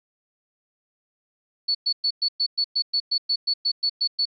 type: tone bursts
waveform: sine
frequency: 4435 Hz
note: C#8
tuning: in tune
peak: -19 dBFS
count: 15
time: 1.68-4.255 s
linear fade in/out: 10 ms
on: 69 ms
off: 110 ms
effects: none